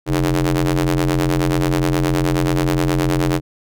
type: ring-modulated tone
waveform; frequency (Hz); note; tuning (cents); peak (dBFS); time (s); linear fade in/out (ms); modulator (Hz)
sawtooth; 87.31; F2; 0; -8; 0.06-3.41; 50; 223
effects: none